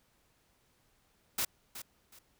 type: noise with echo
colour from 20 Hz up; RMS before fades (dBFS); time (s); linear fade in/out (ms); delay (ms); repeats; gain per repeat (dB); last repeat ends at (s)
white; -32; 1.38-1.45; 5; 370; 2; -12; 2.19
effects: pink hiss -71 dBFS RMS until 2.39 s